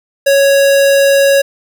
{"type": "tone", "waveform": "square", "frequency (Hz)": 554.4, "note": "C#5", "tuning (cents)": 0, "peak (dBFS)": -7, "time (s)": [0.26, 1.42], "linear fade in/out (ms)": 10, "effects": []}